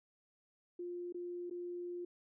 sine tone with dropouts, 351.9 Hz, F4, 13 cents sharp, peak -40 dBFS, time 0.79-2.05 s, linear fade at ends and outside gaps 5 ms, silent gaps 1.125-1.144 / 1.499-1.509 s, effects none

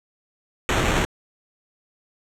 pink noise with sample-and-hold, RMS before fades -21 dBFS, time 0.69-1.05 s, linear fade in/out 0 ms, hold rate 4900 Hz, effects low-pass 9000 Hz 12 dB/octave

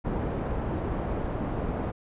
pink low-pass noise, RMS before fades -30 dBFS, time 0.04-1.92 s, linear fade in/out 20 ms, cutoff 850 Hz, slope 12 dB/octave, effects resampled to 8000 Hz

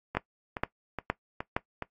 two click trains, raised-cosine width 0.5 ms, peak -11 / -18 dBFS, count 4 / 5, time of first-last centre 0.17-1.565 / 0.15-1.824 s, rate 2.15 / 2.39 Hz, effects noise-tail reverb RT60 0.1 s tail -18 dB re dry + AAC 64 kbps

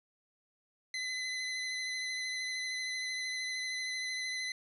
25% pulse tone with vibrato, 2024 Hz, B6, 42 cents sharp, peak -31 dBFS, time 0.94-4.52 s, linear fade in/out 2 ms, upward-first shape sine, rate 13 Hz, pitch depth 21 cents each way, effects resampled to 24000 Hz

